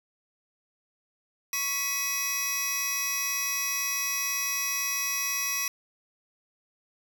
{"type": "tone cluster", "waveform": "sawtooth", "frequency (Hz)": [1109, 1966, 2532, 5780], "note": ["C#6", "B6", "D#7", "F#8"], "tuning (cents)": [0, -8, 30, -41], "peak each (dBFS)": [-34, -33, -30, -27], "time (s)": [1.53, 5.68], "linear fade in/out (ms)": 2, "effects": []}